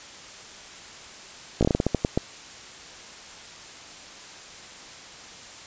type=slowing click train; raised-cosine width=2 ms; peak=-7 dBFS; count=11; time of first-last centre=1.61-2.175 s; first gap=17 ms; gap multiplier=1.25; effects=white hiss -43 dBFS RMS until 5.66 s + resampled to 16000 Hz